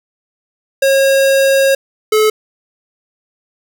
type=tone pair in turn; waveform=square; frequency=543 / 431 Hz; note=C#5 / A4; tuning=-36 / -36 cents; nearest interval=major third; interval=400 cents; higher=first; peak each=-9 dBFS; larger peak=neither; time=0.82-1.75 / 2.12-2.3 s; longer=first; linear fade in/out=5 ms; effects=none